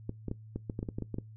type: clicks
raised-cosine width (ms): 3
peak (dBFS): -22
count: 12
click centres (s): 0.094 / 0.283 / 0.314 / 0.56 / 0.698 / 0.791 / 0.829 / 0.888 / 0.985 / 1.023 / 1.143 / 1.185
effects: noise-tail reverb RT60 0.2 s tail -22 dB re dry + added 109 Hz sine -47 dBFS peak until 1.36 s